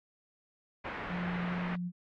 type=low-pass noise; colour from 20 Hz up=white; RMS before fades=-40 dBFS; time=0.84-1.76 s; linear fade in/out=10 ms; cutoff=2100 Hz; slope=24 dB/octave
type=tone; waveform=sine; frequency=177.1 Hz; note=F3; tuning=24 cents sharp; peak=-33 dBFS; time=1.08-1.92 s; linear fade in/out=50 ms
effects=AAC 64 kbps